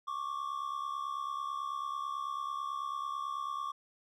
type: tone pair together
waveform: triangle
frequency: 1098 / 1167.1 Hz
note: C#6 / D6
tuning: -17 / -11 cents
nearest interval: minor second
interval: 106 cents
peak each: -36 / -36 dBFS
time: 0.07-3.72 s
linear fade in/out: 10 ms
effects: none